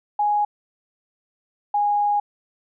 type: tone pair in turn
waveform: sine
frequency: 830.6 / 823.9 Hz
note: G#5 / G#5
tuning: 0 / -14 cents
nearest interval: unison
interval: 14 cents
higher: first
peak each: -17 dBFS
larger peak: neither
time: 0.19-0.45 / 1.74-2.2 s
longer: second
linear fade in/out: 5 ms
effects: none